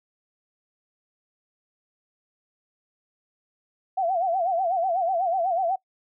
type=tone with vibrato; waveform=sine; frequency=718 Hz; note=F5; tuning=48 cents sharp; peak=-21 dBFS; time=3.97-5.76 s; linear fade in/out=10 ms; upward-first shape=sine; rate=8.1 Hz; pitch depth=140 cents each way; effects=noise-tail reverb RT60 0.1 s tail -22 dB re dry